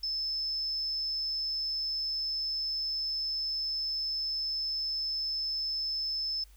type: tone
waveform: sine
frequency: 5250 Hz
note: E8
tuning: 8 cents flat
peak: -30 dBFS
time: 0.03-6.44 s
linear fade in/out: 5 ms
effects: added 50 Hz sine -53 dBFS peak until 6.56 s + white hiss -64 dBFS RMS until 6.56 s